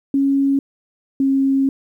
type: tone pair in turn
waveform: sine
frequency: 275.6 / 270.9 Hz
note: C#4 / C#4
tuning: -10 / -40 cents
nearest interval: unison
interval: 30 cents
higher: first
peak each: -13 dBFS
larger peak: neither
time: 0.14-0.59 / 1.2-1.69 s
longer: second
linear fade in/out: 2 ms
effects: 9-bit